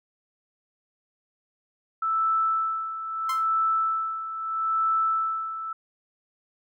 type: tone with tremolo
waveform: sine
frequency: 1318.5 Hz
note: E6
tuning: in tune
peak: -20 dBFS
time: 2.02-5.73 s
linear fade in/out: 5 ms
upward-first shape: sine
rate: 0.77 Hz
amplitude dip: 70%
type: tone with exponential decay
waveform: sawtooth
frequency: 1046.5 Hz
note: C6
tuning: in tune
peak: -24 dBFS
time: 3.29-3.48 s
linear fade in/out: 5 ms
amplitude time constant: 41 ms
effects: none